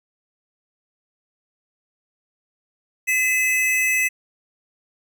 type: tone pair together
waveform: square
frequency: 2021 / 2587 Hz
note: B6 / E7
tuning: +39 / -33 cents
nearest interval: major third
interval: 428 cents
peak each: -21 dBFS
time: 3.07-4.09 s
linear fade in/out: 20 ms
effects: none